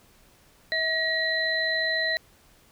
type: tone cluster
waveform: sine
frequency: 644 / 1904 / 4033 Hz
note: E5 / A#6 / B7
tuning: -41 / +36 / +36 cents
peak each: -31 / -25 / -29 dBFS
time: 0.72-2.17 s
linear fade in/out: 0 ms
effects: pink hiss -58 dBFS RMS until 2.71 s